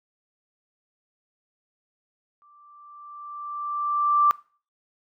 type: tone with exponential growth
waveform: sine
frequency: 1174.7 Hz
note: D6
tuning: in tune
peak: -14 dBFS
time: 2.42-4.31 s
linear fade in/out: 0 ms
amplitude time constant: 410 ms
effects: noise-tail reverb RT60 0.4 s tail -21 dB re dry